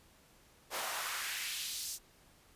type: noise with high-pass filter sweep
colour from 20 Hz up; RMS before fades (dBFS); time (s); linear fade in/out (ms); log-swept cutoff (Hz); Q
pink; -39; 0.7-1.99; 50; 600 to 6300; 1.5
effects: pink hiss -64 dBFS RMS until 2.55 s + resampled to 32000 Hz